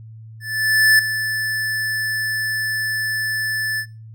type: tone with ADSR envelope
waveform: square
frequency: 1750 Hz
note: A6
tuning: 10 cents flat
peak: -10 dBFS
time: 0.4-3.86 s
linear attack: 590 ms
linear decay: 3 ms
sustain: -11 dB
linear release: 72 ms
effects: noise-tail reverb RT60 0.3 s tail -20 dB re dry + added 111 Hz sine -36 dBFS peak until 4.14 s